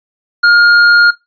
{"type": "tone with hard clipping", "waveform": "triangle", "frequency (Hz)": 1418, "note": "F6", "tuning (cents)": 26, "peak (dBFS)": -6, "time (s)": [0.43, 1.11], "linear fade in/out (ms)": 10, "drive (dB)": 16, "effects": ["noise-tail reverb RT60 0.2 s tail -20 dB re dry", "resampled to 11025 Hz"]}